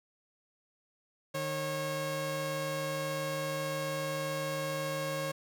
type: tone pair together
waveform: sawtooth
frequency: 153.1 / 545 Hz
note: D#3 / C#5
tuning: -28 / -29 cents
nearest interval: octave + minor seventh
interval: 2199 cents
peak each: -34 / -30 dBFS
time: 1.34-5.32 s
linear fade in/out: 10 ms
effects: none